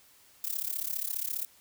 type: noise with amplitude modulation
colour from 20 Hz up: violet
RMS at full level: -30 dBFS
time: 0.44-1.45 s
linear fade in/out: 2 ms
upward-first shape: sine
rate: 34.8 Hz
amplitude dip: 90%
effects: white hiss -60 dBFS RMS until 1.6 s